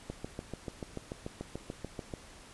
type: click train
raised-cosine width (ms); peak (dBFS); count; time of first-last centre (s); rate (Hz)
2; -24; 15; 0.1-2.138; 6.87
effects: pink hiss -53 dBFS RMS until 2.53 s + resampled to 24000 Hz